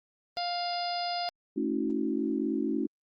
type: harmonic tone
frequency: 702 Hz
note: F5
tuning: 9 cents sharp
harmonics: 1 / 2 / 3 / 4 / 5 / 6 / 7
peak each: -31 / -44 / -45 / -44 / -44 / -41 / -37 dBFS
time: 0.37-1.29 s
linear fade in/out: 0 ms
type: chord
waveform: sine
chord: F# minor seventh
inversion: first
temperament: equal with one note detuned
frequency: 220 / 277.2 / 321.2 / 370 Hz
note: A3 / C#4 / E4 / F#4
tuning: 0 / 0 / -45 / 0 cents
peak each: -33 / -31 / -32 / -35 dBFS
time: 1.56-2.87 s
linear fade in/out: 10 ms
effects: Opus 32 kbps

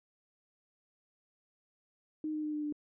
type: tone with pitch steps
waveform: sine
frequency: 308.8 / 305.8 / 302.8 / 299.8 / 296.9 Hz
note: D#4 / D#4 / D#4 / D4 / D4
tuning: -13 / -30 / -47 / +36 / +19 cents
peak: -33 dBFS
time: 2.24-2.725 s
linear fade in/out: 2 ms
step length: 97 ms
effects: none

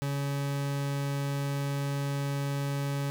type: tone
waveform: 40% pulse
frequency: 140.6 Hz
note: C#3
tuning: 25 cents sharp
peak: -28 dBFS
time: 0.02-3.1 s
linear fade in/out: 0 ms
effects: none

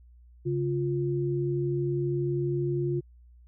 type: tone pair together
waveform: sine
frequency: 138.59 / 351 Hz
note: C#3 / F4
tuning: 0 / +9 cents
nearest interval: octave + major third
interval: 1609 cents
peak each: -28 dBFS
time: 0.45-3.01 s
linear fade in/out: 20 ms
effects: added 60 Hz sine -51 dBFS peak until 3.47 s

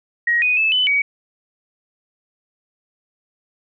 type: tone with pitch steps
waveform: sine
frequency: 1890 / 2487 / 2617 / 3010 / 2261 Hz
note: A#6 / D#7 / E7 / F#7 / C#7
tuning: +23 / -1 / -13 / +29 / +34 cents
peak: -14 dBFS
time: 0.27-1.02 s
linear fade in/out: 5 ms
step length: 150 ms
effects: none

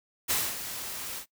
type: noise with ADSR envelope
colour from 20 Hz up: white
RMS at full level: -26 dBFS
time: 0.28-1.26 s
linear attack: 25 ms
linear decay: 240 ms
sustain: -11 dB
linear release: 86 ms
effects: noise-tail reverb RT60 0.1 s tail -19 dB re dry

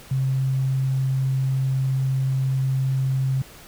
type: tone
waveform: sine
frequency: 132.8 Hz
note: C3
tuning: 26 cents sharp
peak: -19 dBFS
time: 0.11-3.42 s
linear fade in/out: 5 ms
effects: pink hiss -45 dBFS RMS until 3.67 s

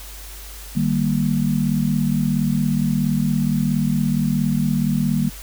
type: chord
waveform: sine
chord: Eb major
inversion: none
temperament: equal with one note detuned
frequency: 151.57 / 196 / 233.1 Hz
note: Eb3 / G3 / Bb3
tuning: -45 / 0 / 0 cents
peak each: -21 dBFS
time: 0.75-5.3 s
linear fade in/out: 20 ms
effects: added 50 Hz sine -36 dBFS peak until 5.42 s + white hiss -39 dBFS RMS until 5.42 s

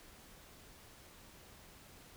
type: silence
effects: pink hiss -58 dBFS RMS until 2.16 s

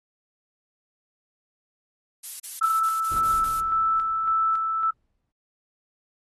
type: noise bursts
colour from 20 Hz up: violet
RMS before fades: -32 dBFS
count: 7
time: 2.23-3.606 s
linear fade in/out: 10 ms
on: 170 ms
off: 31 ms
type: tone with tremolo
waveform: sine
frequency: 1318.5 Hz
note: E6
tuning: in tune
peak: -19 dBFS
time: 2.61-4.91 s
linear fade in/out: 10 ms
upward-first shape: square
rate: 1.8 Hz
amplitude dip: 35%
type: noise with exponential decay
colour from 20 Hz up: brown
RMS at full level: -35 dBFS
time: 3.11-5.32 s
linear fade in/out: 5 ms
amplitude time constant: 480 ms
effects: AAC 32 kbps

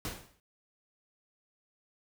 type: noise with exponential decay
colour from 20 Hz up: pink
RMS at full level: -34 dBFS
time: 0.05-0.4 s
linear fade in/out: 1 ms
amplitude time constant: 74 ms
effects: none

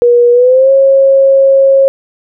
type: tone with pitch glide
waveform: sine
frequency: 480.6 to 542.6 Hz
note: B4 to C#5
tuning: -47 to -37 cents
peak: -3 dBFS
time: 0.02-1.88 s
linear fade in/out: 0 ms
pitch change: +210 cents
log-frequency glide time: 0.32-0.71 s
effects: none

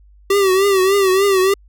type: tone with vibrato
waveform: square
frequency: 387.3 Hz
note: G4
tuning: 21 cents flat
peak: -12 dBFS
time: 0.3-1.54 s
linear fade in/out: 5 ms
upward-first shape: triangle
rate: 3.4 Hz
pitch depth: 90 cents each way
effects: added 50 Hz sine -44 dBFS peak until 1.68 s

